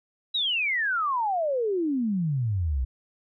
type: exponential sweep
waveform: sine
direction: down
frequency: 3951 to 60 Hz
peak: -23 dBFS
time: 0.34-2.85 s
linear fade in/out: 10 ms
effects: none